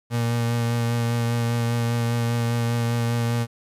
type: tone with vibrato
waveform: 35% pulse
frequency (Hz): 117.7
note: A#2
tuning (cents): +17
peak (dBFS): -19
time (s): 0.1-3.47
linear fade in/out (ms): 50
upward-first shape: triangle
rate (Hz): 5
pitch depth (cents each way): 19
effects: resampled to 32000 Hz + 10-bit